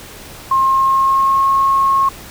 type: tone with pitch glide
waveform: sine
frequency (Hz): 1067 to 1086.3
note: C6 to C#6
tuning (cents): +34 to -35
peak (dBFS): -10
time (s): 0.51-2.09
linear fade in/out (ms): 5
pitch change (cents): +31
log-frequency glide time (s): 0.63-1.5
effects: pink hiss -35 dBFS RMS until 2.3 s